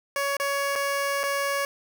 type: tone with dropouts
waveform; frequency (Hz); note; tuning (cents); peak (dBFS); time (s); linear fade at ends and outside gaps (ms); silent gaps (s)
15% pulse; 560; C#5; +18; -18; 0.16-1.65; 1; 0.368-0.399 / 0.755-0.759 / 1.233-1.237
effects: none